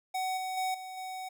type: tone with level steps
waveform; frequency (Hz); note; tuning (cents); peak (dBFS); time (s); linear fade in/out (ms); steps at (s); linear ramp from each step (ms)
square; 750; F#5; +23; -31 / -34 / -30 / -41 / -38; 0.14-1.29; 10; 0.37 / 0.57 / 0.74 / 0.97; 5
effects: none